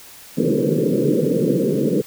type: band-pass noise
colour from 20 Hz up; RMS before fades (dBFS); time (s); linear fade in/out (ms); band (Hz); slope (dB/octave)
white; -18; 0.37-2.02; 10; 130 to 520; 96
effects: white hiss -42 dBFS RMS until 2.06 s